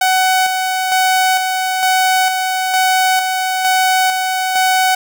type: tone with tremolo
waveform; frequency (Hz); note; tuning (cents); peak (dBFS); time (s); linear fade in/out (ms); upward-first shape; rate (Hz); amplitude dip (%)
sawtooth; 749; F#5; +21; -7; 0.01-4.95; 5; square; 1.1; 40
effects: none